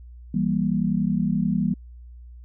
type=chord; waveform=sine; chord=E diminished; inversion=none; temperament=equal with one note detuned; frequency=164.81 / 196 / 235.4 Hz; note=E3 / G3 / Bb3; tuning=0 / 0 / +17 cents; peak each=-25 / -23 / -25 dBFS; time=0.34-1.74 s; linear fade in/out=5 ms; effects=added 60 Hz sine -40 dBFS peak until 2.44 s